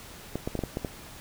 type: clicks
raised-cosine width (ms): 2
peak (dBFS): -16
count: 7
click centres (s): 0.356 / 0.475 / 0.553 / 0.591 / 0.637 / 0.771 / 0.848
effects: pink hiss -46 dBFS RMS until 1.2 s